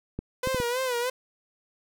clicks, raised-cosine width 3 ms, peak -18 dBFS, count 4, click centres 0.19 / 0.473 / 0.546 / 0.601 s
sawtooth tone with vibrato, 498.9 Hz, B4, 17 cents sharp, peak -22 dBFS, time 0.43-1.1 s, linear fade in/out 5 ms, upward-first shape sine, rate 3.2 Hz, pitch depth 90 cents each way
effects none

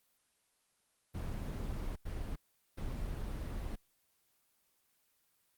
brown noise bursts at uneven times, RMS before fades -39 dBFS, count 3, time 1.14-1.96 / 2.05-2.36 / 2.77-3.76 s, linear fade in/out 10 ms, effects white hiss -75 dBFS RMS until 5.57 s + Opus 24 kbps

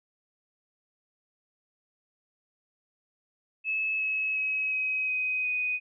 sine tone with pitch steps, 2596 / 2575 / 2554 / 2534 / 2513 / 2493 Hz, E7 / E7 / D#7 / D#7 / D#7 / D#7, -27 / -41 / +45 / +31 / +17 / +3 cents, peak -26 dBFS, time 3.64-5.8 s, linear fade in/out 50 ms, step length 360 ms, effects none

